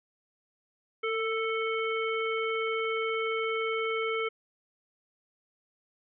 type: harmonic tone with a mistuned harmonic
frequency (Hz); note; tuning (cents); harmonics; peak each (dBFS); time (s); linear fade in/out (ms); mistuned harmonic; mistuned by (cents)
441.5; A4; +6; 1 / 3 / 5 / 7; -30 / -34 / -34 / -41; 1.03-4.29; 10; 1; +26
effects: none